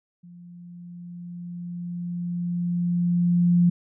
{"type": "tone with level ramp", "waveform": "sine", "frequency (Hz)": 174.61, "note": "F3", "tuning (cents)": 0, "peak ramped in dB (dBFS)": [-43, -14], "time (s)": [0.23, 3.7], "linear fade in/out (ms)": 10, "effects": []}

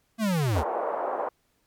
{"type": "linear sweep", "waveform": "square", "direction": "down", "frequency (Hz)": [231.8, 65.41], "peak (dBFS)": -23, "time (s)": [0.18, 0.64], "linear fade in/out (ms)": 50}
{"type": "band-pass noise", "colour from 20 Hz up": "pink", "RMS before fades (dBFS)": -29, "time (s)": [0.55, 1.29], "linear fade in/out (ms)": 5, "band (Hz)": [480, 1000], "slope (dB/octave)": 24}
{"effects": ["pink hiss -70 dBFS RMS until 1.66 s", "MP3 96 kbps"]}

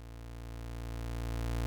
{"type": "tone with level ramp", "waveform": "30% pulse", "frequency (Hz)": 57.5, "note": "A#1", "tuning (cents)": -23, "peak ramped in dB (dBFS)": [-43, -28], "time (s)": [0, 1.66], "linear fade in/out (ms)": 0, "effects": []}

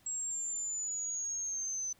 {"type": "exponential sweep", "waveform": "sine", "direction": "down", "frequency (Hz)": [7640, 6080], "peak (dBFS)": -34, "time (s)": [0.06, 1.93], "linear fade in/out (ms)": 5, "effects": ["pink hiss -66 dBFS RMS until 1.99 s"]}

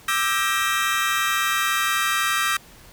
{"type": "chord", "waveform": "30% pulse", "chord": "E half-diminished seventh", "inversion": "third", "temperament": "just", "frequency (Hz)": [1186.7, 1318.5, 1582.2, 1898.7], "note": ["D6", "E6", "G6", "Bb6"], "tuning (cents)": [18, 0, 16, 31], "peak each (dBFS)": -23, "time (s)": [0.08, 2.57], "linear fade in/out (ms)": 5, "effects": ["pink hiss -48 dBFS RMS until 2.92 s"]}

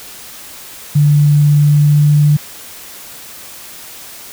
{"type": "tone with pitch glide", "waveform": "sine", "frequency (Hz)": [146.83, 147.94], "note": ["D3", "D3"], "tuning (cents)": [0, 13], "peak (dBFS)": -6, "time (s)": [0.95, 2.37], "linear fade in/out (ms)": 10, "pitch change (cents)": 13, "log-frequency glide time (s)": [1.63, 2.14], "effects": ["white hiss -33 dBFS RMS until 4.32 s"]}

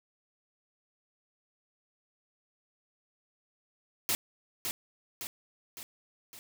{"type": "noise with echo", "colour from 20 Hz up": "white", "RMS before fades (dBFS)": -29, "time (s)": [4.09, 4.15], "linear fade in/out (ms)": 0, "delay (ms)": 560, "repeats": 4, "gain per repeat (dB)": -5, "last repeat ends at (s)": 6.39, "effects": []}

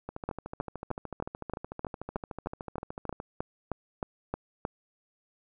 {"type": "two click trains", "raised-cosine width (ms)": 1, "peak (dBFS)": [-23, -17], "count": [43, 15], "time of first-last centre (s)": [[0.09, 3.201], [0.29, 4.651]], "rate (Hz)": [13.5, 3.21], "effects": []}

